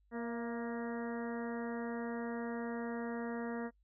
harmonic tone with a mistuned harmonic, 234.8 Hz, A#3, 13 cents sharp, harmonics 1 / 2 / 3 / 4 / 5 / 6 / 7 / 8, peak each -39 / -42 / -48 / -50 / -53 / -53 / -53 / -52 dBFS, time 0.11-3.71 s, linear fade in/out 50 ms, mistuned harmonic 3, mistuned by -37 cents, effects noise-tail reverb RT60 0.1 s tail -26 dB re dry + added 50 Hz sine -68 dBFS peak until 3.83 s

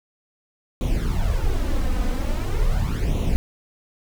brown noise with flanger, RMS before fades -21 dBFS, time 0.81-3.36 s, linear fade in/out 0 ms, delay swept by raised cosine 0.3 to 4 ms, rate 0.42 Hz, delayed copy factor +0.7, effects none

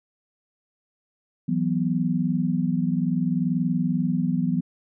sine chord, E suspended second, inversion none, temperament just, 164.81 / 185.42 / 247.2 Hz, E3 / F#3 / B3, 0 / +4 / +2 cents, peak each -25 dBFS, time 1.48-4.61 s, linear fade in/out 10 ms, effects none

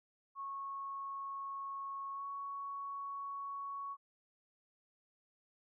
sine tone with pitch glide, 1100 to 1114.1 Hz, C#6 to C#6, -14 to +8 cents, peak -40 dBFS, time 0.35-3.97 s, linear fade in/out 50 ms, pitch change +22 cents, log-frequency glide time 2.13-2.25 s, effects none

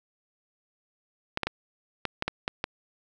clicks, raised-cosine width 0.3 ms, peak -11 dBFS, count 8, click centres 1.374 / 1.433 / 1.47 / 2.053 / 2.224 / 2.28 / 2.479 / 2.641 s, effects none

